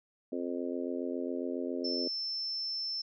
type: harmonic tone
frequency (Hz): 87.31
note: F2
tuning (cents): 0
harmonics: 3 / 4 / 5 / 6 / 7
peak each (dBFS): -36 / -38 / -40 / -42 / -43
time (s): 0.32-2.08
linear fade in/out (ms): 5
type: tone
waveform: sine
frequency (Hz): 5320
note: E8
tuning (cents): +15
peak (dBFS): -33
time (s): 1.84-3.02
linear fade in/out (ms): 10
effects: none